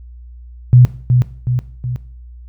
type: tone with echo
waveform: sine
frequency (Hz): 124.2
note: B2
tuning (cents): +10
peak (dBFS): -3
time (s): 0.73-0.85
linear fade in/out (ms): 0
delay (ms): 370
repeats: 3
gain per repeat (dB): -5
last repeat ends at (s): 1.96
effects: noise-tail reverb RT60 0.5 s tail -17 dB re dry + added 60 Hz sine -33 dBFS peak until 2.48 s